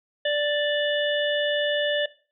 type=harmonic tone; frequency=587.3 Hz; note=D5; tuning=in tune; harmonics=1 / 3 / 5 / 6; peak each=-23 / -28 / -30 / -31 dBFS; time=0.25-2.06 s; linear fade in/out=5 ms; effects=noise-tail reverb RT60 0.4 s tail -19 dB re dry